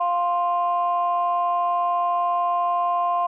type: tone pair together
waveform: sine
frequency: 700.5 / 1049 Hz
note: F5 / C6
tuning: +5 / +4 cents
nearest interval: perfect fifth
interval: 699 cents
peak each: -21 dBFS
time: 0-3.27 s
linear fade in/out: 10 ms
effects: tanh soft clip ceiling -13 dBFS